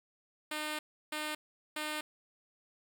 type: tone bursts at uneven times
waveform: 5% pulse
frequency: 304.6 Hz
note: D#4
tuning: 37 cents flat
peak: -24 dBFS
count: 3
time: 0.51-0.79 / 1.12-1.35 / 1.76-2.01 s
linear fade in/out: 5 ms
effects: none